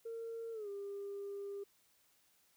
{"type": "tone with pitch glide", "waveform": "sine", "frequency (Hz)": [457.6, 400.7], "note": ["A#4", "G4"], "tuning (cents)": [-32, 38], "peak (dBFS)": -40, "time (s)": [0.05, 1.64], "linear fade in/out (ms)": 10, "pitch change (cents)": -230, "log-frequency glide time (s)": [0.52, 0.69], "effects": ["tanh soft clip ceiling -38 dBFS", "white hiss -72 dBFS RMS until 2.56 s"]}